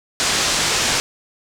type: low-pass noise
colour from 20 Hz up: white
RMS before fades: -19 dBFS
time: 0.2-1 s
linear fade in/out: 0 ms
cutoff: 7300 Hz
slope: 24 dB/octave
effects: none